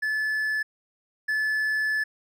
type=tone pair in turn; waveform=triangle; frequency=1731 / 1731 Hz; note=A6 / A6; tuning=-29 / -29 cents; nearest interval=unison; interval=0 cents; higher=neither; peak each=-22 / -21 dBFS; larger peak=second; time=0.02-0.63 / 1.28-2.04 s; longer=second; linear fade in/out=10 ms; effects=none